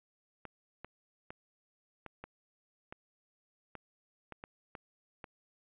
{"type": "clicks", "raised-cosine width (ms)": 0.5, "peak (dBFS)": -29, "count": 11, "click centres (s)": [0.453, 0.846, 1.305, 2.063, 2.24, 2.925, 3.753, 4.323, 4.439, 4.752, 5.242], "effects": ["resampled to 8000 Hz"]}